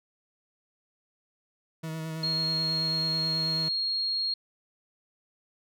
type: tone with vibrato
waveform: 40% pulse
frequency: 160 Hz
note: D#3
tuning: 49 cents sharp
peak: -32 dBFS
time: 1.83-3.69 s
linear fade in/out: 10 ms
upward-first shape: sine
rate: 9.2 Hz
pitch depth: 21 cents each way
type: tone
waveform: sine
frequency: 4269 Hz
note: C8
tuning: 34 cents sharp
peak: -26 dBFS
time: 2.23-4.34 s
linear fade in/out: 5 ms
effects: none